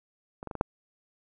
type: clicks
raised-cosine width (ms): 1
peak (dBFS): -25 / -23 / -23 / -21 / -9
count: 5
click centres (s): 0.429 / 0.473 / 0.512 / 0.553 / 0.611
effects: none